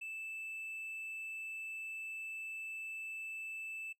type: tone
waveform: triangle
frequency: 2637 Hz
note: E7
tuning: in tune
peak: -40 dBFS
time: 0.01-3.93 s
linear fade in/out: 10 ms
effects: noise-tail reverb RT60 0.1 s tail -20 dB re dry